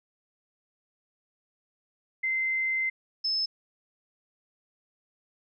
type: tone pair in turn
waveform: sine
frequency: 2074 / 5226 Hz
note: C7 / E8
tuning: -16 / -16 cents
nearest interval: octave + major third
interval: 1600 cents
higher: second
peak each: -25 dBFS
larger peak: neither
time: 2.23-2.9 / 3.24-3.46 s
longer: first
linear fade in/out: 10 ms
effects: none